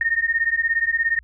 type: beating tone pair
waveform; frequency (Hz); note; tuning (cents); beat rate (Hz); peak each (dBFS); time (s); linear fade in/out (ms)
sine; 1830 / 1847; A#6 / A#6; -32 / -16; 17; -21; 0.01-1.19; 2
effects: added 60 Hz sine -47 dBFS peak until 1.23 s